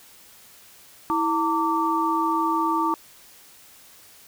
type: tone cluster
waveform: sine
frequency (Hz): 326.8 / 908 / 1162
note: E4 / A#5 / D6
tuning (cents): -15 / -46 / -19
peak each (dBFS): -25 / -24 / -24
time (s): 1.1-2.94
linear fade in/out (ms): 0
effects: white hiss -50 dBFS RMS until 4.27 s